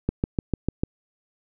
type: click train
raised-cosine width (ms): 3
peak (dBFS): -9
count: 6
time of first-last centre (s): 0.09-0.835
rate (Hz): 6.71
effects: none